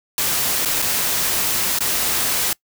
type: noise with dropouts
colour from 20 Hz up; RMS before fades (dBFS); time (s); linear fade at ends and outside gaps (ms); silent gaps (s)
white; -20; 0.18-2.53; 1; 0.65-0.657 / 0.819-0.823 / 1.787-1.806
effects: noise-tail reverb RT60 0.1 s tail -24 dB re dry